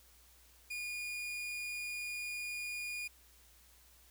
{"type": "tone", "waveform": "40% pulse", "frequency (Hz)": 2438, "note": "D#7", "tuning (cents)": -36, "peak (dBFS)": -38, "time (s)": [0.7, 3.08], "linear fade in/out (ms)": 10, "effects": ["added 60 Hz sine -65 dBFS peak until 4.1 s", "white hiss -64 dBFS RMS until 4.1 s"]}